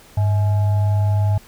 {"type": "tone with frequency modulation", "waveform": "sine", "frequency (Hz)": 101.5, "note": "G#2", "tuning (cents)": -39, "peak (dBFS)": -14, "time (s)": [0.17, 1.38], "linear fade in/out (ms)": 5, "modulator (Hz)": 743, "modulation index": 0.26, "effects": ["pink hiss -47 dBFS RMS until 1.47 s"]}